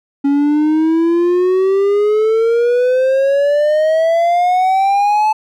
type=exponential sweep; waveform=triangle; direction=up; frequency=278.1 to 871 Hz; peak=-8 dBFS; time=0.24-5.33 s; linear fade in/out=10 ms; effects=none